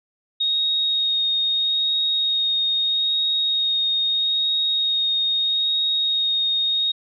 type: tone with vibrato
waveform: sine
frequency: 3733 Hz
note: A#7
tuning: 2 cents sharp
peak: -18 dBFS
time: 0.4-6.92 s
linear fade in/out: 10 ms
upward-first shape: sine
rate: 0.78 Hz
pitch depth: 11 cents each way
effects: none